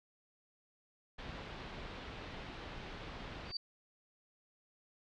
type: low-pass noise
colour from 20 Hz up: pink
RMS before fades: -47 dBFS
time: 1.18-3.52 s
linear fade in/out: 10 ms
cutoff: 4000 Hz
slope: 24 dB/octave
type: tone with exponential growth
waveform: sine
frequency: 4627 Hz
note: D8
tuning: 27 cents flat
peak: -33 dBFS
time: 3.44-3.57 s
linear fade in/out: 5 ms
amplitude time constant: 28 ms
effects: none

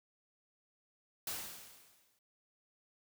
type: noise with exponential decay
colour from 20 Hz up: white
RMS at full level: -38 dBFS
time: 1.27-2.19 s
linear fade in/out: 2 ms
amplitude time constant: 200 ms
effects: none

